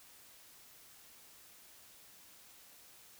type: silence
effects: white hiss -59 dBFS RMS until 3.19 s

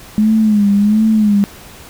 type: tone with vibrato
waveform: sine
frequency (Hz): 210.4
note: G#3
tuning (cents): +23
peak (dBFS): -8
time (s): 0.18-1.44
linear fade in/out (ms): 0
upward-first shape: sine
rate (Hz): 1.4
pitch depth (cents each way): 81
effects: pink hiss -37 dBFS RMS until 1.89 s

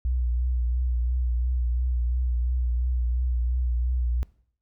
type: tone with vibrato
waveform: sine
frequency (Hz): 61.2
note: B1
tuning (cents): -15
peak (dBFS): -21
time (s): 0.05-4.23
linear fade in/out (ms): 0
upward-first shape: triangle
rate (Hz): 2.9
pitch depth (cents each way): 53
effects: noise-tail reverb RT60 0.6 s tail -21 dB re dry + tanh soft clip ceiling -17 dBFS

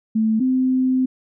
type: tone pair in turn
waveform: sine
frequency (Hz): 220 / 258.1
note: A3 / C4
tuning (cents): 0 / -23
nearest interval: minor third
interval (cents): 277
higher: second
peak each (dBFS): -15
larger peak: neither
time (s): 0.15-0.4 / 0.4-1.06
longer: second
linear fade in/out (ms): 10
effects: none

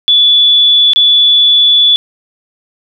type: tone with dropouts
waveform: sine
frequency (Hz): 3445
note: A7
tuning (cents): -37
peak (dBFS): -4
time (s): 0.08-1.96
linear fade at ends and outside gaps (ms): 0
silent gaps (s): 0.934-0.96
effects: none

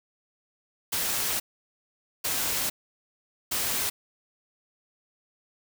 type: noise bursts at uneven times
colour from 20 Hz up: white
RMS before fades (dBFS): -28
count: 3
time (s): 0.92-1.4 / 2.24-2.7 / 3.51-3.9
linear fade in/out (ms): 10
effects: none

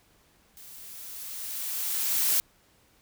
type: noise with level ramp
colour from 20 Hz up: blue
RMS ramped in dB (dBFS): -48 to -23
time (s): 0.57-2.4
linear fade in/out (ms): 0
effects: pink hiss -63 dBFS RMS until 3.01 s

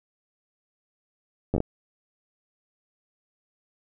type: slowing click train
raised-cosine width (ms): 2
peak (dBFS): -11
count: 5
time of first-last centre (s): 1.54-1.604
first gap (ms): 10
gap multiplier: 1.32
effects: none

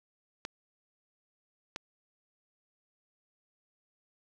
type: clicks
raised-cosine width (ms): 0.2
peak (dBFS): -19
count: 2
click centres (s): 0.451 / 1.761
effects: none

